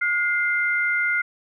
sine tone pair together, 1433 / 2088 Hz, F6 / C7, +44 / -4 cents, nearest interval perfect fifth, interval 652 cents, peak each -22 dBFS, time 0.01-1.22 s, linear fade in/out 10 ms, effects none

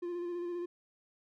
triangle tone with vibrato, 349.2 Hz, F4, in tune, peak -33 dBFS, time 0.02-0.66 s, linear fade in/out 10 ms, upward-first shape square, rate 15 Hz, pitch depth 20 cents each way, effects none

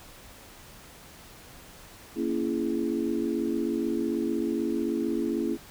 sine chord, A# half-diminished seventh, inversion none, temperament just, 233.1 / 279.7 / 335.6 / 419.5 Hz, A#3 / C#4 / E4 / G#4, 0 / +16 / +31 / +17 cents, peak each -31 / -31 / -29 / -34 dBFS, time 2.15-5.58 s, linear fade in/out 50 ms, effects pink hiss -49 dBFS RMS until 5.7 s

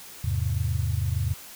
sine chord, E augmented, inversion none, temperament equal, 82.41 / 103.83 / 130.81 Hz, E2 / G#2 / B#2, 0 / 0 / 0 cents, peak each -27 / -27 / -29 dBFS, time 0.24-1.34 s, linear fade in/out 5 ms, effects white hiss -44 dBFS RMS until 1.55 s

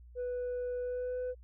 sine tone with pitch glide, 493.9 to 501.4 Hz, B4 to B4, 0 to +26 cents, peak -31 dBFS, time 0.15-1.35 s, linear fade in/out 50 ms, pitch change +26 cents, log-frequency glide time 0.81-1.18 s, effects tanh soft clip ceiling -32 dBFS + added 60 Hz sine -51 dBFS peak until 1.43 s

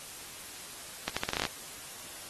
accelerating click train, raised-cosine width 0.2 ms, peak -12 dBFS, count 10, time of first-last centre 1.08-1.452 s, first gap 86 ms, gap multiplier 0.8, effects white hiss -45 dBFS RMS until 2.29 s + AAC 32 kbps

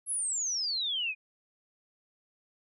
sine exponential sweep, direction down, 11190 to 2423 Hz, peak -29 dBFS, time 0.06-1.15 s, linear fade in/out 50 ms, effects none

